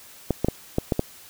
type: clicks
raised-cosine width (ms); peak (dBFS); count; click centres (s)
2; -7; 6; 0.307 / 0.446 / 0.485 / 0.784 / 0.922 / 0.994
effects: white hiss -47 dBFS RMS until 1.29 s